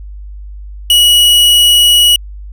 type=tone; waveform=45% pulse; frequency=2919 Hz; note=F#7; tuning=24 cents flat; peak=-4 dBFS; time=0.9-2.16 s; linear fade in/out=2 ms; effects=added 50 Hz sine -25 dBFS peak until 2.52 s